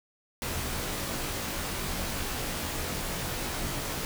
pink noise with comb filter, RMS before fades -33 dBFS, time 0.42-4.05 s, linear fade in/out 0 ms, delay 19 ms, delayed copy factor -1, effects none

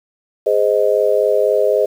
sine chord, Ab major, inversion none, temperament just, 415.3 / 519.1 / 623 Hz, Ab4 / C5 / Eb5, 0 / -14 / +2 cents, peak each -16 dBFS, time 0.46-1.86 s, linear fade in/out 10 ms, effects 7-bit

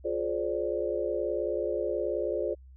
sine chord, D half-diminished seventh, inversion first, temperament just, 352.4 / 422.9 / 528.6 / 587.3 Hz, F4 / Ab4 / C5 / D5, +16 / +31 / +18 / 0 cents, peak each -33 dBFS, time 0.04-2.55 s, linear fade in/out 20 ms, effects added 65 Hz sine -48 dBFS peak until 2.76 s

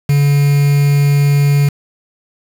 triangle tone with quantisation, 142.9 Hz, D3, 47 cents flat, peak -6 dBFS, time 0.09-1.69 s, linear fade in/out 5 ms, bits 4, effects none

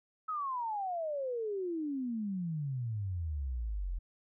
sine exponential sweep, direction down, 1299 to 41 Hz, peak -33 dBFS, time 0.28-3.99 s, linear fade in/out 10 ms, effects none

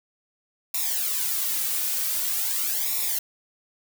blue noise with flanger, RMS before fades -26 dBFS, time 0.74-3.19 s, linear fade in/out 5 ms, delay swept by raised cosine 0.64 to 3.04 ms, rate 0.45 Hz, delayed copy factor -0.85, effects none

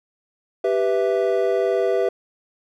triangle chord, E minor, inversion first, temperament equal, 392 / 493.9 / 659.3 Hz, G4 / B4 / E5, 0 / 0 / 0 cents, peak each -19 / -20 / -21 dBFS, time 0.64-2.09 s, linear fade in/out 5 ms, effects none

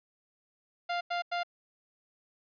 sawtooth tone bursts, 698.5 Hz, F5, in tune, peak -26 dBFS, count 3, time 0.89-1.434 s, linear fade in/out 10 ms, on 120 ms, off 92 ms, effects resampled to 11025 Hz

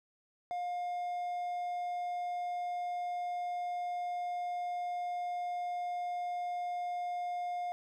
triangle tone, 710 Hz, F5, 28 cents sharp, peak -32 dBFS, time 0.51-7.72 s, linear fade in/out 0 ms, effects none

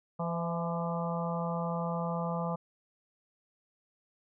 harmonic tone with a mistuned harmonic, 169.8 Hz, F3, 48 cents flat, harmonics 1 / 3 / 4 / 5 / 6 / 7, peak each -33 / -38 / -39 / -40 / -41 / -41 dBFS, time 0.19-2.56 s, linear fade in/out 10 ms, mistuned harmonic 4, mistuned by -34 cents, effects none

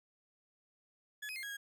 35% pulse tone with pitch steps, 1702 / 2522 / 2112 / 1650 / 1637 Hz, G#6 / D#7 / C7 / G#6 / G#6, +42 / +23 / +16 / -12 / -25 cents, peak -39 dBFS, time 1.22-1.57 s, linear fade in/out 10 ms, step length 70 ms, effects none

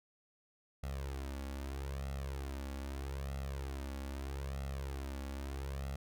sawtooth tone with flanger, 68.2 Hz, C#2, 28 cents flat, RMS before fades -41 dBFS, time 0.83-5.96 s, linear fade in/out 5 ms, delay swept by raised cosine 1.5 to 3.6 ms, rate 0.79 Hz, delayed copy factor +0.75, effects none

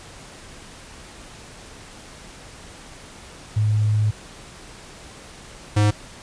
sine / square tone pair in turn, 106.5 / 104.61 Hz, G#2 / G#2, +44 / +13 cents, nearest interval unison, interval 31 cents, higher first, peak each -16 / -15 dBFS, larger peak second, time 3.56-4.11 / 5.76-5.91 s, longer first, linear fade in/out 10 ms, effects pink hiss -42 dBFS RMS until 6.22 s + resampled to 22050 Hz

